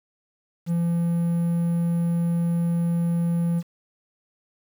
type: tone with quantisation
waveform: triangle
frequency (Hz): 170.1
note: F3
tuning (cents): -45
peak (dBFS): -18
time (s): 0.66-3.63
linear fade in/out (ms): 50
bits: 8
effects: none